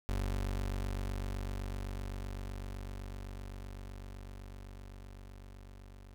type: tone with level ramp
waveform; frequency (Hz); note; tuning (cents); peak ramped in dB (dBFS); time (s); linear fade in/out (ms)
30% pulse; 47.86; G1; -41; -29 to -48; 0.09-6.14; 0
effects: none